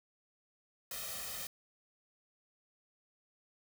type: noise with comb filter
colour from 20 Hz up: white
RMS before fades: -42 dBFS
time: 0.91-1.47 s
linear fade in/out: 2 ms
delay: 1.6 ms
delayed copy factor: +0.9
effects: none